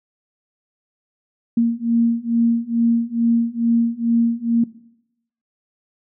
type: beating tone pair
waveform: sine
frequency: 231.4 / 233.7 Hz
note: A#3 / A#3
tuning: -13 / +5 cents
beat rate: 2.3 Hz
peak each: -18 dBFS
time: 1.57-4.64 s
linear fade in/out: 5 ms
effects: noise-tail reverb RT60 0.8 s tail -19 dB re dry